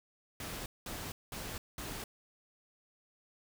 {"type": "noise bursts", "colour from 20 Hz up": "pink", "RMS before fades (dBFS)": -42, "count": 4, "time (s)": [0.4, 2.04], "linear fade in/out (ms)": 2, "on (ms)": 260, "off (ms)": 200, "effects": []}